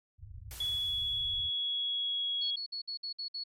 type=low-pass noise; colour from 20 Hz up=white; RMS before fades=-47 dBFS; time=0.18-1.51 s; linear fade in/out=50 ms; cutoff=110 Hz; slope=48 dB/octave
type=noise with exponential decay; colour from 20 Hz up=white; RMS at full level=-45 dBFS; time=0.51-1.8 s; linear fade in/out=0 ms; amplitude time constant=280 ms
type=tone with pitch glide; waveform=sine; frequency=3381 to 3323 Hz; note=G#7 to G#7; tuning=+30 to 0 cents; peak=-30 dBFS; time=0.6-2.56 s; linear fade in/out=5 ms; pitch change=-30 cents; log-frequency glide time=0.81-2.43 s
type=tone bursts; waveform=sine; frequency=4382 Hz; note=C#8; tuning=21 cents flat; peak=-35 dBFS; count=7; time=2.41-3.439 s; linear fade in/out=10 ms; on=99 ms; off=56 ms
effects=MP3 64 kbps